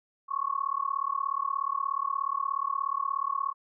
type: tone with amplitude modulation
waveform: sine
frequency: 1103 Hz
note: C#6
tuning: 9 cents flat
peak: -23 dBFS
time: 0.28-3.54 s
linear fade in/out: 50 ms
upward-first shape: sine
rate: 36.8 Hz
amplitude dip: 100%
effects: none